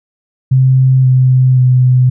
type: tone with pitch steps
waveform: sine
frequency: 130.81 / 128.86 / 126.94 Hz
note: C3 / C3 / B2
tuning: 0 / -26 / +48 cents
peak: -5 dBFS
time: 0.51-2.1 s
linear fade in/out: 10 ms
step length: 530 ms
effects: none